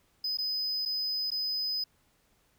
triangle tone with dropouts, 5020 Hz, D#8, 15 cents sharp, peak -28 dBFS, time 0.24-1.84 s, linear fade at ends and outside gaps 5 ms, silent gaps 0.373-0.385 / 0.853-0.858 / 1.305-1.316 s, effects pink hiss -69 dBFS RMS until 2.58 s

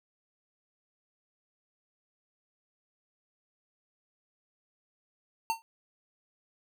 square tone with exponential decay, 907 Hz, A#5, 48 cents flat, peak -24 dBFS, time 5.5-5.62 s, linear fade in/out 0 ms, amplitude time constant 26 ms, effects none

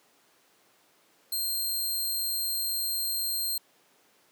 10% pulse tone, 4186 Hz, C8, in tune, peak -21 dBFS, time 1.32-3.58 s, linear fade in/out 5 ms, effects pink hiss -63 dBFS RMS until 4.31 s + high-pass 300 Hz 12 dB/octave

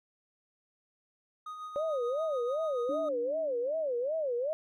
triangle tone with tremolo, 1244.5 Hz, D#6, in tune, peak -36 dBFS, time 1.46-3.09 s, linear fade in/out 5 ms, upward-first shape sine, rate 6.9 Hz, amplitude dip 40%
sine tone with vibrato, 554.4 Hz, C#5, in tune, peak -29 dBFS, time 1.76-4.53 s, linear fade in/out 0 ms, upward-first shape sine, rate 2.6 Hz, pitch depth 270 cents each way
sine tone with exponential decay, 293.7 Hz, D4, in tune, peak -35 dBFS, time 2.89-4.41 s, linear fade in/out 2 ms, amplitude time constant 330 ms
effects none

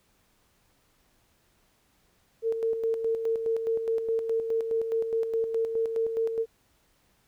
sine tone with tremolo, 452.7 Hz, A4, 49 cents sharp, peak -23 dBFS, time 2.42-6.46 s, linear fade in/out 50 ms, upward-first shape square, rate 4.8 Hz, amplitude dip 50%, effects pink hiss -67 dBFS RMS until 7.27 s

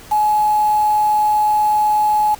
sine tone with quantisation, 846 Hz, G#5, 32 cents sharp, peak -12 dBFS, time 0.11-2.35 s, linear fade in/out 10 ms, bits 5, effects pink hiss -40 dBFS RMS until 2.39 s

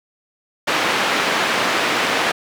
white band-pass noise, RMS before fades -19 dBFS, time 0.67-2.32 s, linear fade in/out 10 ms, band 230 to 2400 Hz, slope 12 dB/octave, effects none

